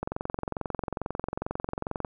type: click train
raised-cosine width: 1 ms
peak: -16 dBFS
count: 46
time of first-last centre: 0.03-2.048 s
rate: 22.3 Hz
effects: none